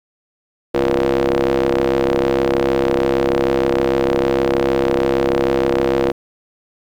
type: ring-modulated tone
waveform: sawtooth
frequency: 66.5 Hz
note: C2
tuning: 29 cents sharp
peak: -7 dBFS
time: 0.74-6.12 s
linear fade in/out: 10 ms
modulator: 415 Hz
effects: low-pass 4000 Hz 12 dB/octave + 8-bit